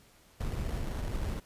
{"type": "noise with sample-and-hold", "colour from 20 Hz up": "brown", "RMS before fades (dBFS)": -34, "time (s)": [0.4, 1.4], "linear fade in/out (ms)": 5, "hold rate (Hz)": 2450, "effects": ["pink hiss -61 dBFS RMS until 1.45 s", "resampled to 32000 Hz"]}